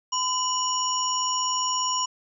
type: tone cluster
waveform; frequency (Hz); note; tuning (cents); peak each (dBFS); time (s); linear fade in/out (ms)
sine; 1015 / 2947 / 5590 / 6970; B5 / F#7 / F8 / A8; +47 / -8 / +1 / -17; -26 / -31 / -28 / -32; 0.12-2.06; 10
effects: none